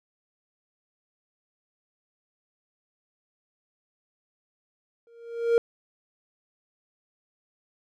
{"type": "tone with exponential growth", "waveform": "triangle", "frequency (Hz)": 466.2, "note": "A#4", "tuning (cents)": 0, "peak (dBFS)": -13, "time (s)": [5.07, 5.58], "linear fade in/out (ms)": 1, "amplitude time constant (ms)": 110, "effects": []}